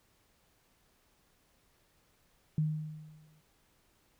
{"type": "tone with exponential decay", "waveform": "sine", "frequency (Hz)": 154.3, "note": "D#3", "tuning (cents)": -14, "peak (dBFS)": -25, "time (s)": [2.58, 3.41], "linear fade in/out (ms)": 2, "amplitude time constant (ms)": 180, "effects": ["pink hiss -70 dBFS RMS until 4.19 s"]}